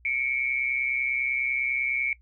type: tone pair together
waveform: sine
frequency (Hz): 2193 / 2323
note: C#7 / D7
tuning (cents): -19 / -20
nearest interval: minor second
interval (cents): 99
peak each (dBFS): -27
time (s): 0.05-2.13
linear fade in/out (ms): 2
effects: noise-tail reverb RT60 0.1 s tail -21 dB re dry + added 60 Hz sine -54 dBFS peak until 2.21 s